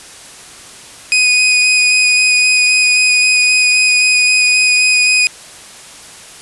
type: tone with vibrato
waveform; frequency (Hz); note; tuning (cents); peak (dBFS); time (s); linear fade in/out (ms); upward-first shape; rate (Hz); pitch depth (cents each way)
sawtooth; 2489; D#7; 0; -5; 1.12-5.27; 0; square; 3.8; 8
effects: white hiss -35 dBFS RMS until 6.41 s + resampled to 24000 Hz